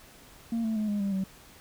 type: tone with pitch steps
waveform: sine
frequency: 229.9 / 221.6 / 213.5 / 205.8 / 198.3 / 191.1 Hz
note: A#3 / A3 / G#3 / G#3 / G3 / G3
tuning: -24 / +13 / +48 / -16 / +20 / -44 cents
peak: -24 dBFS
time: 0.52-1.24 s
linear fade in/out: 5 ms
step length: 120 ms
effects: tanh soft clip ceiling -25 dBFS + pink hiss -53 dBFS RMS until 1.6 s